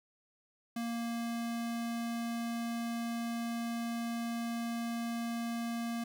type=tone; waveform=square; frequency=233.1 Hz; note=A#3; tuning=in tune; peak=-35 dBFS; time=0.76-6.04 s; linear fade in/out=5 ms; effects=none